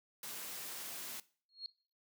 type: noise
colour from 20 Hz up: white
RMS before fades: -45 dBFS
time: 0.23-1.2 s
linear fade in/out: 2 ms
type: tone with exponential growth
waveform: sine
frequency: 4286 Hz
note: C8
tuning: 41 cents sharp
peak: -37 dBFS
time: 1.49-1.66 s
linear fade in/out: 1 ms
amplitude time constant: 36 ms
effects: noise-tail reverb RT60 0.4 s tail -19 dB re dry + high-pass 150 Hz 12 dB/octave